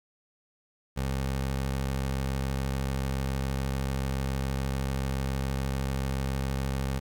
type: tone with vibrato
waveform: 20% pulse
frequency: 67 Hz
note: C2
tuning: 42 cents sharp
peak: -23 dBFS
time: 0.96-7 s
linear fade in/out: 20 ms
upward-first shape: sine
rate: 13 Hz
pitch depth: 27 cents each way
effects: 10-bit